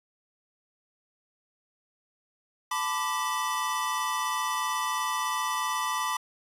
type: tone cluster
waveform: square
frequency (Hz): 880 / 1003 / 1175 / 1953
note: A5 / B5 / D6 / B6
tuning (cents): 0 / +26 / +1 / -20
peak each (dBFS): -36 / -32 / -32 / -37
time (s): 2.71-6.17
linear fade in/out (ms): 5
effects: resampled to 32000 Hz